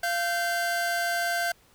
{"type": "tone pair together", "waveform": "45% pulse", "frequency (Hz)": [692, 1553.5], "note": ["F5", "G6"], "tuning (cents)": [-16, -16], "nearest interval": "octave + major second", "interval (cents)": 1400, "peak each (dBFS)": -28, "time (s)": [0.03, 1.52], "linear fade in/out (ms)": 5, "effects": ["pink hiss -60 dBFS RMS until 1.74 s"]}